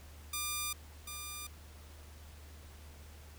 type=tone pair in turn; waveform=5% pulse; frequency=1200 / 1200 Hz; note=D6 / D6; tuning=+37 / +37 cents; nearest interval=unison; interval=0 cents; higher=neither; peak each=-23 / -30 dBFS; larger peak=first; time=0.33-0.73 / 1.07-1.47 s; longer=neither; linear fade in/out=5 ms; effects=added 75 Hz sine -51 dBFS peak until 3.38 s + pink hiss -58 dBFS RMS until 3.38 s